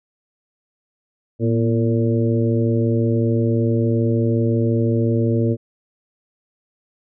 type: harmonic tone with a mistuned harmonic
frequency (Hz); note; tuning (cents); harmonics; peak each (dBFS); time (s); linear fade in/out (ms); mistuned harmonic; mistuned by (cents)
114.1; A#2; -37; 1 / 2 / 3 / 4 / 5; -18 / -21 / -23 / -24 / -29; 1.39-5.57; 50; 2; +65
effects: none